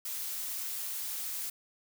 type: noise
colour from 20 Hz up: blue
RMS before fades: -37 dBFS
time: 0.05-1.5 s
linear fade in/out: 5 ms
effects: none